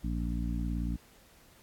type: harmonic tone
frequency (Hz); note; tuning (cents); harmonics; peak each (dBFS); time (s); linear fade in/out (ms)
58.27; A#1; 0; 1 / 2 / 3 / 4 / 5; -32 / -41 / -37 / -39 / -41; 0.03-0.97; 20
effects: pink hiss -60 dBFS RMS until 1.62 s + AAC 64 kbps